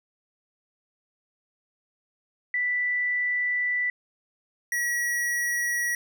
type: tone pair in turn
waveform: sine / square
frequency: 1975 / 1919.9 Hz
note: B6 / B6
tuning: 0 / -49 cents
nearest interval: unison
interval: 49 cents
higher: first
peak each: -23 / -25 dBFS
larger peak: first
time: 2.54-3.9 / 4.72-5.95 s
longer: first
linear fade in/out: 2 ms
effects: none